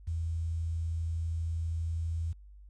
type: tone with quantisation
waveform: sine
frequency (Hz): 82.41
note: E2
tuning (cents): 0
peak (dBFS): -30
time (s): 0.07-2.33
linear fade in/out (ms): 10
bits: 10
effects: added 50 Hz sine -49 dBFS peak until 2.69 s + resampled to 24000 Hz